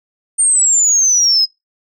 sine exponential sweep, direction down, 8870 to 5040 Hz, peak -8 dBFS, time 0.38-1.46 s, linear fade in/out 20 ms, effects noise-tail reverb RT60 0.2 s tail -26 dB re dry + tanh soft clip ceiling -4 dBFS

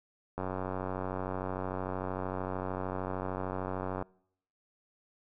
click train, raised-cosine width 1 ms, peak -21 dBFS, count 341, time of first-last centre 0.38-4.024 s, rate 93.3 Hz, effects noise-tail reverb RT60 0.7 s tail -25 dB re dry

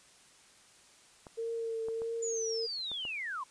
clicks, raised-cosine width 1 ms, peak -33 dBFS, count 5, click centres 1.268 / 1.885 / 2.019 / 2.916 / 3.052 s
sine tone with vibrato, 454.6 Hz, A#4, 43 cents flat, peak -33 dBFS, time 1.37-2.67 s, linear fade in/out 20 ms, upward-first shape triangle, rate 1.6 Hz, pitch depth 25 cents each way
sine linear sweep, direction down, 7060 to 968 Hz, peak -35 dBFS, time 2.22-3.44 s, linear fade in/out 10 ms
effects white hiss -60 dBFS RMS until 3.5 s + resampled to 22050 Hz

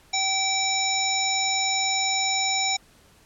harmonic tone, 770 Hz, G5, 31 cents flat, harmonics 1 / 3 / 5 / 7 / 9, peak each -28 / -28 / -28 / -28 / -28 dBFS, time 0.13-2.77 s, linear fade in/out 10 ms, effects pink hiss -56 dBFS RMS until 3.25 s + low-pass 12000 Hz 12 dB/octave

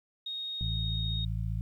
sine tone, 3729 Hz, A#7, in tune, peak -34 dBFS, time 0.26-1.25 s, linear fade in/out 5 ms
harmonic tone, 55 Hz, A1, in tune, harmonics 1 / 2 / 3, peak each -33 / -33 / -39 dBFS, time 0.61-1.61 s, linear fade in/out 0 ms
effects 11-bit

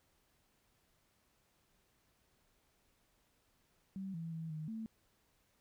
sine tone with pitch steps, 192.3 / 164.8 / 162.2 / 155.3 / 222.4 Hz, G3 / E3 / E3 / D#3 / A3, -33 / 0 / -28 / -3 / +19 cents, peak -40 dBFS, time 3.96-4.86 s, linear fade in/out 0 ms, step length 180 ms, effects pink hiss -75 dBFS RMS until 5.6 s

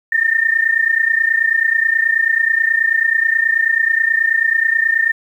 sine tone pair together, 1797 / 1826.3 Hz, A6 / A#6, +36 / -36 cents, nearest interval unison, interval 28 cents, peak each -15 dBFS, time 0.12-5.12 s, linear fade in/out 5 ms, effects 8-bit

